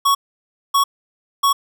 square tone bursts, 1113 Hz, C#6, 7 cents sharp, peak -13 dBFS, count 3, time 0.05-1.53 s, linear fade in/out 10 ms, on 100 ms, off 590 ms, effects none

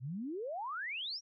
sine exponential sweep, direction up, 116.54 to 5850 Hz, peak -37 dBFS, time 0-1.21 s, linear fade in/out 50 ms, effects none

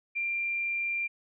sine tone with frequency modulation, 2378 Hz, D7, 21 cents sharp, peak -28 dBFS, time 0.15-1.08 s, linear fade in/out 20 ms, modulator 35 Hz, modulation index 0.21, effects none

